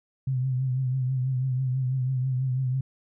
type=tone with vibrato; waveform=sine; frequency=129.5 Hz; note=C3; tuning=17 cents flat; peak=-23 dBFS; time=0.27-2.81 s; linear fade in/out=5 ms; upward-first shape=triangle; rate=6.1 Hz; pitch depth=64 cents each way; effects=none